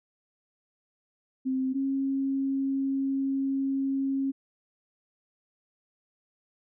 sine tone pair in turn, 261.6 / 271.2 Hz, C4 / C#4, 0 / -38 cents, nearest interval minor second, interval 62 cents, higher second, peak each -25 dBFS, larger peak neither, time 1.45-1.74 / 1.74-4.32 s, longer second, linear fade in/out 20 ms, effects none

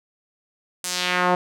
sawtooth tone with band-pass filter sweep, 180 Hz, F#3, 47 cents flat, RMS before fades -22 dBFS, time 0.84-1.35 s, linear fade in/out 2 ms, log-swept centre 8900 to 740 Hz, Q 1.4, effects none

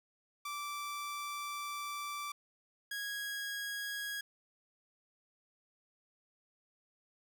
sawtooth tone pair in turn, 1167 / 1649.8 Hz, D6 / G#6, -11 / -12 cents, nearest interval tritone, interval 599 cents, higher second, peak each -35 / -34 dBFS, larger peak second, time 0.45-2.32 / 2.91-4.21 s, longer first, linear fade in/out 5 ms, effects none

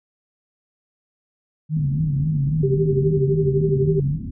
sine tone with vibrato, 147.5 Hz, D3, 8 cents sharp, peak -18 dBFS, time 1.69-4.19 s, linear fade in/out 50 ms, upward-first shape sine, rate 3.7 Hz, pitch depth 120 cents each way
white low-pass noise, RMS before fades -30 dBFS, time 1.76-4.31 s, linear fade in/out 10 ms, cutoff 250 Hz, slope 48 dB/octave
sine tone with tremolo, 392 Hz, G4, in tune, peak -15 dBFS, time 2.63-4 s, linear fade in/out 5 ms, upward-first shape triangle, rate 12 Hz, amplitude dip 90%
effects none

